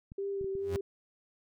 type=clicks; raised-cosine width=5 ms; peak=-34 dBFS; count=4; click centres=0.119 / 0.412 / 0.444 / 0.553 s
type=tone with vibrato; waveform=sine; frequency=392 Hz; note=G4; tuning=in tune; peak=-32 dBFS; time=0.18-0.81 s; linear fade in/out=5 ms; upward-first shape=sine; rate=2.4 Hz; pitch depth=26 cents each way
type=tone with exponential growth; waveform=40% pulse; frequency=90.1 Hz; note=F#2; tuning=45 cents flat; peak=-29 dBFS; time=0.58-0.76 s; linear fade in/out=0 ms; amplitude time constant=39 ms
effects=none